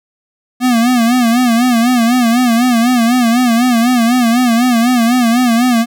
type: tone with vibrato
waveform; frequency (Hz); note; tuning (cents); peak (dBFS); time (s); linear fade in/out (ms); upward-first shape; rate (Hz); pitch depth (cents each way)
square; 240; B3; -49; -9; 0.6-5.86; 50; sine; 4; 100
effects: none